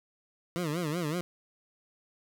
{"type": "tone with vibrato", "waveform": "20% pulse", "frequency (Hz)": 162.5, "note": "E3", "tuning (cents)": -24, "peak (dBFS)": -25, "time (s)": [0.56, 1.21], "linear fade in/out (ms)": 0, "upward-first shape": "sine", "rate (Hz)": 5.3, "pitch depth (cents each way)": 180, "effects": []}